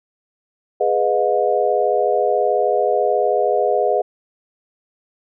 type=chord; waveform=sine; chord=F half-diminished seventh; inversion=first; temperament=equal with one note detuned; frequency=415.3 / 493.9 / 622.3 / 716 Hz; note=Ab4 / Cb5 / Eb5 / F5; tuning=0 / 0 / 0 / +43 cents; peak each=-20 dBFS; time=0.8-4.02 s; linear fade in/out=10 ms; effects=none